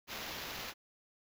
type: noise with sample-and-hold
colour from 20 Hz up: blue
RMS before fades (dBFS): -43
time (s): 0.07-0.74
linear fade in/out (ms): 50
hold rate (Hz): 8820
effects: none